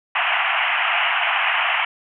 white band-pass noise, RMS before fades -20 dBFS, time 0.15-1.85 s, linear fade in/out 5 ms, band 660 to 3000 Hz, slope 96 dB/octave, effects none

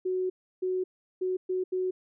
sine tone bursts at uneven times, 370 Hz, F#4, in tune, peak -26 dBFS, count 5, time 0.05-0.3 / 0.62-0.84 / 1.21-1.37 / 1.49-1.64 / 1.72-1.91 s, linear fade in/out 10 ms, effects none

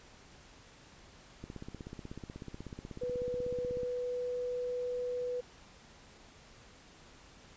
click train, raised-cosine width 3 ms, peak -30 dBFS, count 40, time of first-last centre 1.44-3.833 s, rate 16.3 Hz
sine tone, 493.9 Hz, B4, in tune, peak -33 dBFS, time 3.01-5.41 s, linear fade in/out 10 ms
effects pink hiss -57 dBFS RMS until 7.56 s + resampled to 16000 Hz

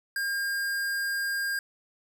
square tone, 1610 Hz, G6, 46 cents sharp, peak -28 dBFS, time 0.16-1.59 s, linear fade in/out 2 ms, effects none

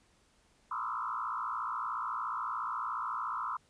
sine tone with frequency modulation, 1166 Hz, D6, 13 cents flat, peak -33 dBFS, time 0.71-3.57 s, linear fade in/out 5 ms, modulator 57 Hz, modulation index 3.4, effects pink hiss -68 dBFS RMS until 3.69 s + resampled to 22050 Hz

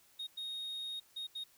sine tone bursts at uneven times, 3729 Hz, A#7, in tune, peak -36 dBFS, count 4, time 0.19-0.27 / 0.37-1 / 1.16-1.27 / 1.35-1.44 s, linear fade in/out 10 ms, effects tanh soft clip ceiling -38 dBFS + white hiss -66 dBFS RMS until 1.57 s

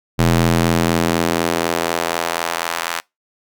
square tone with high-pass filter sweep, 42.03 Hz, E1, 34 cents sharp, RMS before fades -18 dBFS, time 0.18-3.01 s, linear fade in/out 20 ms, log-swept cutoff 110 to 1200 Hz, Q 0.94, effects noise-tail reverb RT60 0.2 s tail -24 dB re dry

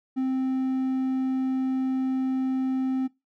triangle tone, 261.6 Hz, C4, in tune, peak -21 dBFS, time 0.16-3.08 s, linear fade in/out 20 ms, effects noise-tail reverb RT60 0.2 s tail -19 dB re dry

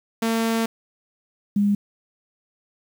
sawtooth / sine tone pair in turn, 226.7 / 203.6 Hz, A#3 / G#3, -48 / -34 cents, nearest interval major second, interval 186 cents, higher first, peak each -16 dBFS, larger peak neither, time 0.22-0.66 / 1.56-1.75 s, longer first, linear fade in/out 5 ms, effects 8-bit

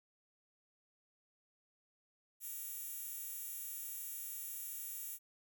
10% pulse tone with high-pass filter, 466.2 Hz, A#4, in tune, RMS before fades -45 dBFS, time 2.4-5.19 s, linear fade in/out 50 ms, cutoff 12000 Hz, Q 1, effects none

